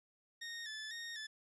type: tone with vibrato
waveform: 20% pulse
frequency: 1796 Hz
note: A6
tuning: 35 cents sharp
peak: -38 dBFS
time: 0.41-1.27 s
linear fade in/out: 10 ms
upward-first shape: square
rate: 2 Hz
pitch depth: 56 cents each way
effects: resampled to 24000 Hz + 12-bit